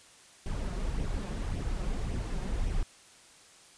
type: noise with flanger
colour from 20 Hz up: brown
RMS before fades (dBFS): -32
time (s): 0.46-2.83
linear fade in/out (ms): 2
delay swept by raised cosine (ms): 0.34 to 5.64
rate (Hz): 1.8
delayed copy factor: +0.55
effects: white hiss -56 dBFS RMS until 3.77 s + resampled to 22050 Hz